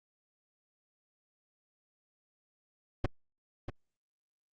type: noise with echo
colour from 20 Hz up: brown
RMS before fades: -25 dBFS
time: 3.04-3.06 s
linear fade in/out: 5 ms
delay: 640 ms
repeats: 1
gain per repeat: -10 dB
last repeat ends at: 3.7 s
effects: low-pass 4000 Hz 12 dB/octave + Opus 48 kbps